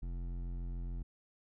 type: tone with hard clipping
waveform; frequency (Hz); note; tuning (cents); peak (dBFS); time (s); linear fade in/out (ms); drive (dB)
sine; 43.57; F1; -3; -39; 0.02-1.03; 10; 12
effects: none